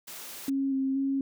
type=high-pass noise; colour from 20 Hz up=white; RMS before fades=-42 dBFS; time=0.07-0.5 s; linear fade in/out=10 ms; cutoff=130 Hz; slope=24 dB/octave
type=tone with vibrato; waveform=sine; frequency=270 Hz; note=C#4; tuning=45 cents flat; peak=-25 dBFS; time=0.48-1.21 s; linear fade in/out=2 ms; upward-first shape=square; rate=2.1 Hz; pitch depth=16 cents each way
effects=none